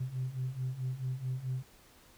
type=beating tone pair; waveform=sine; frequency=126.1 / 130.7 Hz; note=B2 / C3; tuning=+36 / -1 cents; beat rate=4.6 Hz; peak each=-37 / -34 dBFS; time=0-1.63 s; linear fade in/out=10 ms; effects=tanh soft clip ceiling -28 dBFS + pink hiss -60 dBFS RMS until 2.17 s